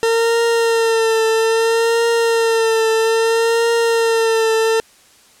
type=tone with vibrato; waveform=40% pulse; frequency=454.8 Hz; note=A#4; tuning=43 cents flat; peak=-12 dBFS; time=0.03-4.8 s; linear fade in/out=0 ms; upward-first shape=triangle; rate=0.61 Hz; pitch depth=39 cents each way; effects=white hiss -49 dBFS RMS until 5.4 s + low-pass 10000 Hz 12 dB/octave